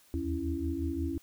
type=tone cluster; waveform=sine; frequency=76.6 / 82.2 / 275.6 / 331 Hz; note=D#2 / E2 / C#4 / E4; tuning=-27 / -4 / -10 / +7 cents; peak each=-37 / -36 / -35 / -35 dBFS; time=0.14-1.18 s; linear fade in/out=0 ms; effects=white hiss -62 dBFS RMS until 1.22 s